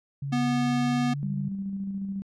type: tone with pitch glide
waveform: sine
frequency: 139.5 to 143.01 Hz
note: C#3 to D3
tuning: +11 to -46 cents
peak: -29 dBFS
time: 0.22-1.49 s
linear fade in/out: 5 ms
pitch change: +43 cents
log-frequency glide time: 0.79-1.06 s
type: tone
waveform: square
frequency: 244.5 Hz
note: B3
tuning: 17 cents flat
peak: -24 dBFS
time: 0.32-1.14 s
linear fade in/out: 10 ms
type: tone with tremolo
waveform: sine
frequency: 196 Hz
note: G3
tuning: in tune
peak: -28 dBFS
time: 1.23-2.22 s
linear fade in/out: 0 ms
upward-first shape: square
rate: 14 Hz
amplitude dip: 30%
effects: low-pass 6000 Hz 12 dB/octave